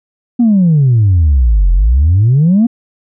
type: exponential two-way sweep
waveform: sine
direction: down then up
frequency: 247.6 to 42.01 to 243.9 Hz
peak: -4 dBFS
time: 0.39-2.67 s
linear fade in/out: 10 ms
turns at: 1.72 s
effects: tanh soft clip ceiling -3 dBFS